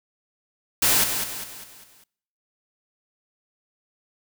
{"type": "noise with echo", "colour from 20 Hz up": "white", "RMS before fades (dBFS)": -19, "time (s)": [0.82, 1.04], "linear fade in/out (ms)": 5, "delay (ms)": 200, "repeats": 5, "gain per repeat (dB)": -7, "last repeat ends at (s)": 2.04, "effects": ["noise-tail reverb RT60 0.7 s tail -25 dB re dry"]}